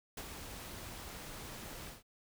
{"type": "noise with ADSR envelope", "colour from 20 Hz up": "pink", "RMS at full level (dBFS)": -42, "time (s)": [0.17, 2.03], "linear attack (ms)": 4, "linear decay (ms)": 56, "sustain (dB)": -5, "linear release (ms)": 150, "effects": []}